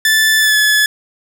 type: tone with pitch glide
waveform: sawtooth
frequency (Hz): 1754 to 1714.9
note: A6 to A6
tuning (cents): -6 to -45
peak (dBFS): -6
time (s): 0.05-0.86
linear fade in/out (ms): 2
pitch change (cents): -39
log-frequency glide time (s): 0.39-0.57
effects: none